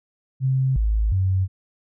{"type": "tone with pitch steps", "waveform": "sine", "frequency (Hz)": [132.1, 53.7, 94.3], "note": ["C3", "A1", "F#2"], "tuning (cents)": [17, -41, 33], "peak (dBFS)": -17, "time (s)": [0.4, 1.48], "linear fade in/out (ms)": 50, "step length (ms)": 360, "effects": []}